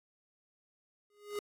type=tone with exponential growth; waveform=square; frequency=413.1 Hz; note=G#4; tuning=9 cents flat; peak=-33 dBFS; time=1.1-1.39 s; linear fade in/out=2 ms; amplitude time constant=62 ms; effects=AAC 64 kbps